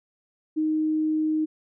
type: tone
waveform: sine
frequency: 311.1 Hz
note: D#4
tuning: in tune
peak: -21 dBFS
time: 0.56-1.46 s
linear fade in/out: 20 ms
effects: none